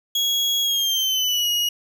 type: tone with pitch glide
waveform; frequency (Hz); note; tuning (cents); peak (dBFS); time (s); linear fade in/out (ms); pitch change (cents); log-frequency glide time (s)
35% pulse; 3322 to 2892; G#7 to F#7; 0 to -40; -17; 0.15-1.69; 5; -240; 0.62-1.49
effects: none